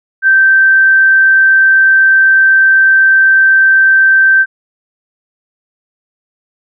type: tone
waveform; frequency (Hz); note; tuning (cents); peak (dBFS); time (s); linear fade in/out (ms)
sine; 1558; G6; -11; -4; 0.22-4.46; 50
effects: none

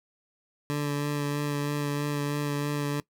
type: tone with vibrato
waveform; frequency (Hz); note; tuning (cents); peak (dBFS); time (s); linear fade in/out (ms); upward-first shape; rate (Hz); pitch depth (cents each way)
20% pulse; 145.4; D3; -17; -22; 0.7-3; 0; sine; 3.1; 15
effects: noise-tail reverb RT60 0.1 s tail -21 dB re dry

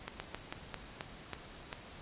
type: slowing click train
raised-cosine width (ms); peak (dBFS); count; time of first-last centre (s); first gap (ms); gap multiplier
0.3; -22; 8; 0.08-1.729; 120; 1.22
effects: pink hiss -51 dBFS RMS until 2.01 s + resampled to 8000 Hz

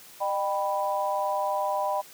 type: chord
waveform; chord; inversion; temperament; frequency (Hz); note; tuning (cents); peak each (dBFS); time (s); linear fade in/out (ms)
sine; Eb augmented; none; equal with one note detuned; 607 / 784 / 987.8; Eb5 / G5 / B5; -43 / 0 / 0; -29; 0.2-2.02; 20
effects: white hiss -49 dBFS RMS until 2.13 s + high-pass 100 Hz 12 dB/octave

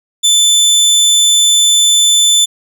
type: tone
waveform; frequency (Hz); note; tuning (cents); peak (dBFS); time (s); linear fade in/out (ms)
25% pulse; 3520; A7; 0; -3; 0.23-2.46; 20
effects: none

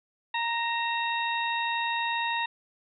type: harmonic tone with a mistuned harmonic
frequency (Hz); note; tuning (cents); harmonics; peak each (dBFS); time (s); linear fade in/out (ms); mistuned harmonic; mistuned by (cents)
932.3; A#5; 0; 1 / 2 / 3 / 4; -29 / -32 / -34 / -35; 0.34-2.46; 5; 3; -50
effects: none

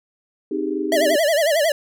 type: chord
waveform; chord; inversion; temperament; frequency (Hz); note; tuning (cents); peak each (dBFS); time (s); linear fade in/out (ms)
sine; Ab major seventh; first; equal; 261.6 / 311.1 / 392 / 415.3; C4 / Eb4 / G4 / Ab4; 0 / 0 / 0 / 0; -29 / -24 / -25 / -30; 0.51-1.16; 5
type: tone with vibrato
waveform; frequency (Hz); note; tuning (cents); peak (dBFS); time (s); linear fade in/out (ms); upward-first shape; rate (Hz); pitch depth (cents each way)
square; 619; D#5; -9; -16; 0.92-1.72; 2; sine; 11; 150
effects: none

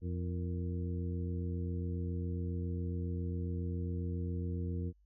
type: harmonic tone with a mistuned harmonic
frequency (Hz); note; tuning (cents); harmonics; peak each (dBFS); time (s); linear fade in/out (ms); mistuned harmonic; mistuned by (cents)
87.31; F2; 0; 1 / 2 / 3 / 4 / 5; -35 / -41 / -45 / -47 / -49; 0.01-4.93; 50; 5; +100
effects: added 50 Hz sine -64 dBFS peak until 5.05 s

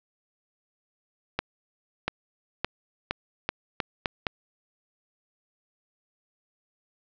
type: accelerating click train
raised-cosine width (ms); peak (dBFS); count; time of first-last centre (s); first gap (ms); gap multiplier
0.3; -9; 8; 1.39-4.268; 690; 0.82
effects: low-pass 5000 Hz 12 dB/octave

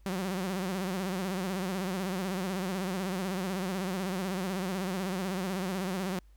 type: tone with vibrato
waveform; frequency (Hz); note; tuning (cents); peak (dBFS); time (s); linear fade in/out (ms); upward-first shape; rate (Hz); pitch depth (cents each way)
sawtooth; 187.3; F#3; +21; -27; 0.06-6.19; 0; sine; 16; 100
effects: added 50 Hz sine -54 dBFS peak until 6.36 s + pink hiss -72 dBFS RMS until 6.36 s

